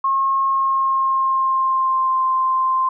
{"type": "tone with pitch glide", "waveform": "sine", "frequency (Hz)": [1080, 1045], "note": ["C#6", "C6"], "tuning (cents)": [-45, -2], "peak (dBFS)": -15, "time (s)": [0.04, 2.89], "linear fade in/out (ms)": 5, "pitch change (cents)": -57, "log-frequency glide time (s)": [0.48, 2.24], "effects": []}